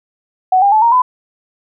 sine tone with pitch steps, 745 / 803.1 / 865.7 / 933.2 / 1006 Hz, F#5 / G5 / A5 / A#5 / B5, +12 / +42 / -28 / +2 / +32 cents, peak -7 dBFS, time 0.52-1.02 s, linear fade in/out 5 ms, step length 100 ms, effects none

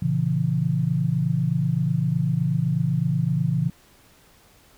sine chord, A# diminished, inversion none, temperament just, 116.54 / 139.85 / 167.82 Hz, A#2 / C#3 / E3, 0 / +16 / +31 cents, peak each -27 / -23 / -23 dBFS, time 0.02-3.7 s, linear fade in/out 5 ms, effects pink hiss -55 dBFS RMS until 4.77 s

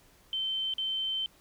sine tone with dropouts, 3094 Hz, G7, 23 cents flat, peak -29 dBFS, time 0.33-1.26 s, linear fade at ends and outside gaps 1 ms, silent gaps 0.738-0.782 s, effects pink hiss -61 dBFS RMS until 1.4 s

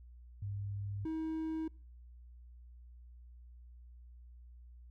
sine / triangle tone pair in turn, 100.6 / 318.6 Hz, G2 / D#4, +45 / +41 cents, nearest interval octave + minor sixth, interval 1996 cents, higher second, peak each -37 / -33 dBFS, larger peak second, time 0.42-1.05 / 1.05-1.68 s, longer neither, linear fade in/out 5 ms, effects noise-tail reverb RT60 0.5 s tail -26 dB re dry + added 60 Hz sine -52 dBFS peak until 4.9 s

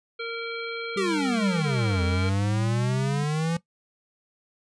harmonic tone, 461.8 Hz, A#4, 16 cents flat, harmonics 1 / 3 / 5 / 7 / 9, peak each -32 / -35 / -36 / -40 / -41 dBFS, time 0.19-2.3 s, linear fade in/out 10 ms
sine tone, 196 Hz, G3, in tune, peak -31 dBFS, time 0.96-3.24 s, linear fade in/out 2 ms
square exponential two-way sweep, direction down then up, 406.8 to 85.6 to 170.4 Hz, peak -24 dBFS, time 0.97-3.57 s, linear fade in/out 5 ms, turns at 2.03 s
effects noise-tail reverb RT60 0.1 s tail -17 dB re dry + resampled to 22050 Hz

